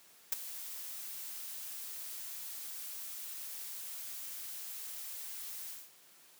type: noise with ADSR envelope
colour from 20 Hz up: blue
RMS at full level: -29 dBFS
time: 0.32-5.91 s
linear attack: 5 ms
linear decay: 17 ms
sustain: -15 dB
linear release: 220 ms
effects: white hiss -61 dBFS RMS until 6.39 s + high-pass 150 Hz 12 dB/octave